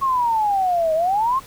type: exponential two-way sweep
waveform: sine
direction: down then up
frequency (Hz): 1101 to 622.3 to 1101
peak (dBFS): -16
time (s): 0.01-1.4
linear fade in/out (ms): 20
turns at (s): 0.94
effects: pink hiss -43 dBFS RMS until 1.46 s